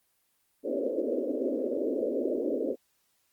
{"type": "band-pass noise", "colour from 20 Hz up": "white", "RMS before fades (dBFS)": -30, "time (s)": [0.63, 2.76], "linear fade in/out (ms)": 50, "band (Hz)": [240, 590], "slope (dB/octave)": 96, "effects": ["white hiss -72 dBFS RMS until 3.32 s", "Opus 24 kbps"]}